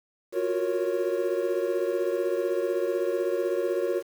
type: chord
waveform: triangle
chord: Gb major seventh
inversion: third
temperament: equal with one note detuned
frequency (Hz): 354.1 / 370 / 466.2 / 554.4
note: F4 / Gb4 / Bb4 / Db5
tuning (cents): +24 / 0 / 0 / 0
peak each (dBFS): -28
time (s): 0.32-4.03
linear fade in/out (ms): 50
effects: 8-bit